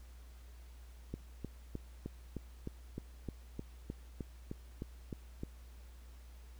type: click train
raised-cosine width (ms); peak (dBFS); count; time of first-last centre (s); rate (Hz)
3; -27; 15; 1.14-5.434; 3.26
effects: added 60 Hz sine -51 dBFS peak until 6.59 s + pink hiss -65 dBFS RMS until 6.59 s